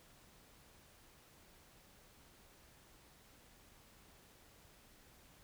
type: silence
effects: pink hiss -64 dBFS RMS until 5.43 s